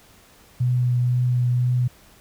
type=tone with vibrato; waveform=sine; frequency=123.8 Hz; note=B2; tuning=5 cents sharp; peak=-17 dBFS; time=0.6-1.88 s; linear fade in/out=10 ms; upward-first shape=triangle; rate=2 Hz; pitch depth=14 cents each way; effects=pink hiss -52 dBFS RMS until 2.2 s

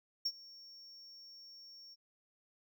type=tone with ADSR envelope; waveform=triangle; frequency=5500 Hz; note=F8; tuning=27 cents flat; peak=-29 dBFS; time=0.25-1.96 s; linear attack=10 ms; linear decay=53 ms; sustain=-22 dB; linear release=32 ms; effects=none

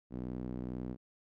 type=tone with band-pass filter; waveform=sawtooth; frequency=62.2 Hz; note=B1; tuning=13 cents sharp; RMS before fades=-40 dBFS; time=0.1-0.97 s; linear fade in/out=50 ms; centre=250 Hz; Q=1.6; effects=none

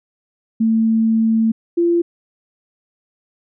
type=tone pair in turn; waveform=sine; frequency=223.7 / 342.7 Hz; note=A3 / F4; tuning=+29 / -33 cents; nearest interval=perfect fifth; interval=738 cents; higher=second; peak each=-12 dBFS; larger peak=neither; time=0.6-1.52 / 1.77-2.02 s; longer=first; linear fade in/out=10 ms; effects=none

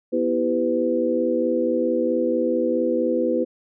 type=tone cluster; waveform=sine; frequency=245.3 / 328.4 / 392.9 / 504 Hz; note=B3 / E4 / G4 / B4; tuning=-12 / -6 / +4 / +35 cents; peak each=-25 / -24 / -27 / -22 dBFS; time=0.12-3.45 s; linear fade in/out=20 ms; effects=none

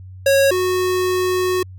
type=tone pair in turn; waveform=square; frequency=549 / 367.2 Hz; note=C#5 / F#4; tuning=-17 / -13 cents; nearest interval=perfect fifth; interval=696 cents; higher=first; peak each=-12 / -17 dBFS; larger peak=first; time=0.26-0.51 / 0.51-1.63 s; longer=second; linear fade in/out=5 ms; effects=added 93 Hz sine -34 dBFS peak until 1.78 s

